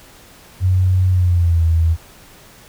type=tone with pitch glide; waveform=sine; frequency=92.5 to 81.93 Hz; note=F#2 to E2; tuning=0 to -10 cents; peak=-11 dBFS; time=0.6-1.97 s; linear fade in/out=50 ms; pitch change=-210 cents; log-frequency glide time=1.1-1.65 s; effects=pink hiss -44 dBFS RMS until 2.68 s